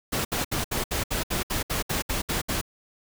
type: noise bursts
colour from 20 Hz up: pink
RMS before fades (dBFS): -27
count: 13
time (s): 0.12-2.614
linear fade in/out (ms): 10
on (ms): 130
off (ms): 67
effects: none